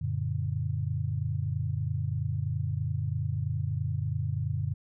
sine chord, Gb augmented, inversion none, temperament just, 92.5 / 115.62 / 144.53 Hz, Gb2 / Bb2 / D3, 0 / -14 / -27 cents, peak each -32 dBFS, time 0.01-4.74 s, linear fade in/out 10 ms, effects none

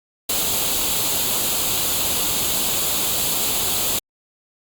white noise with comb filter, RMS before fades -21 dBFS, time 0.29-3.99 s, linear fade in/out 5 ms, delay 0.27 ms, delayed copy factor +0.6, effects Opus 48 kbps

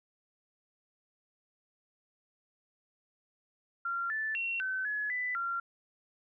sine tone with pitch steps, 1380 / 1755 / 2729 / 1527 / 1696 / 1992 / 1378 Hz, F6 / A6 / F7 / G6 / G#6 / B6 / F6, -21 / -5 / -41 / -46 / +36 / +14 / -24 cents, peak -31 dBFS, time 3.85-5.6 s, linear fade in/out 5 ms, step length 250 ms, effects none

